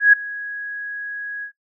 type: tone with ADSR envelope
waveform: sine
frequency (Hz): 1661.2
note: G#6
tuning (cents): 0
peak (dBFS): -5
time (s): 0-1.52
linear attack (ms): 130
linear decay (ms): 7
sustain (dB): -21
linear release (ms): 88
effects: noise-tail reverb RT60 0.1 s tail -17 dB re dry